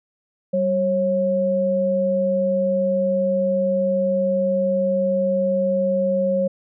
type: tone pair together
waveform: sine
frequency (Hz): 192.6 / 544.8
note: G3 / C#5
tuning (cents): -30 / -30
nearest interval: octave + tritone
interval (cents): 1800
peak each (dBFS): -23 / -18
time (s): 0.53-6.48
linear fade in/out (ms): 10
effects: none